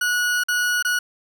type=tone with dropouts; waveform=40% pulse; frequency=1462 Hz; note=F#6; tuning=21 cents flat; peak=-18 dBFS; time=0.01-0.99 s; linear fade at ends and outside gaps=5 ms; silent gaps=0.437-0.484 / 0.826-0.848 s; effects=none